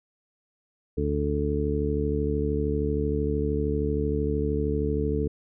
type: harmonic tone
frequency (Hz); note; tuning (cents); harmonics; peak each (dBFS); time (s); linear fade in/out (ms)
73; D2; -10; 1 / 2 / 3 / 4 / 5 / 6; -28 / -31 / -33 / -31 / -38 / -28; 0.97-5.28; 10
effects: none